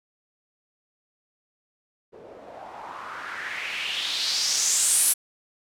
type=noise with low-pass filter sweep; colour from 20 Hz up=blue; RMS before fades=-27 dBFS; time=2.12-5.14 s; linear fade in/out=20 ms; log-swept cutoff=430 to 11000 Hz; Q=3.4; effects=none